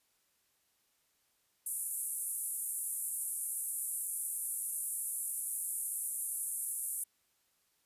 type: band-pass noise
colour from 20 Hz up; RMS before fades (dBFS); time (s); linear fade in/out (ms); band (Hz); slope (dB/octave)
pink; -38; 1.66-7.04; 5; 9000 to 12000; 48
effects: white hiss -75 dBFS RMS until 7.85 s + resampled to 32000 Hz